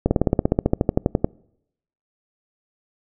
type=slowing click train; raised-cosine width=2 ms; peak=-3 dBFS; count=18; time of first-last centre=0.06-1.245 s; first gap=50 ms; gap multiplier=1.04; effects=noise-tail reverb RT60 0.8 s tail -26 dB re dry